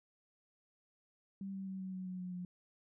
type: tone with pitch steps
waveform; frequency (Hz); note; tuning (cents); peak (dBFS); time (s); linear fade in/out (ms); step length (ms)
sine; 195.1 / 192.75 / 190.42 / 188.13 / 185.86 / 183.62 / 181.4 / 179.22; G3 / G3 / G3 / F#3 / F#3 / F#3 / F#3 / F3; -8 / -29 / -50 / +29 / +8 / -13 / -34 / +45; -40; 1.41-2.45; 2; 130
effects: none